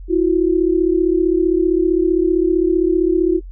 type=tone pair together; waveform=sine; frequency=329.6 / 365 Hz; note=E4 / F#4; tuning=0 / -24 cents; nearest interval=major second; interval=176 cents; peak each=-15 dBFS; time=0.08-3.41 s; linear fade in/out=50 ms; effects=noise-tail reverb RT60 0.1 s tail -26 dB re dry + added 44 Hz sine -30 dBFS peak until 3.51 s